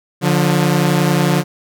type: tone pair together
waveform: sawtooth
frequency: 146.83 / 177.89 Hz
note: D3 / F3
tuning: 0 / +32 cents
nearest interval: minor third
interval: 332 cents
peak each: -11 dBFS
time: 0.21-1.44 s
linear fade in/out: 50 ms
effects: none